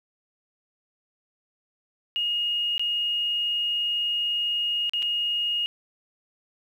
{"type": "tone with dropouts", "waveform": "sine", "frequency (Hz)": 2862, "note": "F7", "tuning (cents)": 42, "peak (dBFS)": -23, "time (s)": [2.16, 5.66], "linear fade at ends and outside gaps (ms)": 0, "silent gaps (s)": [[2.78, 2.795], [4.895, 4.935], [5.023, 5.027]], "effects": ["9-bit"]}